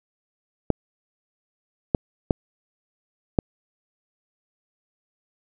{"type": "clicks", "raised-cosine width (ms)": 2, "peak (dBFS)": -4, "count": 4, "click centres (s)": [0.703, 1.948, 2.308, 3.388], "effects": []}